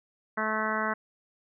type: harmonic tone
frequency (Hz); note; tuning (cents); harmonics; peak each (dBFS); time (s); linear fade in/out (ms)
217.2; A3; -22; 1 / 2 / 3 / 4 / 5 / 6 / 7 / 8 / 9; -35 / -38 / -35 / -37 / -33 / -35 / -33 / -38 / -37; 0.37-0.94; 10
effects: none